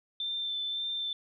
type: tone with vibrato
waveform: sine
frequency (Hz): 3554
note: A7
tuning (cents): +17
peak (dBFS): -31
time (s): 0.2-1.13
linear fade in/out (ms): 2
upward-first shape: sine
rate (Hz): 1.8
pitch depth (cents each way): 15
effects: none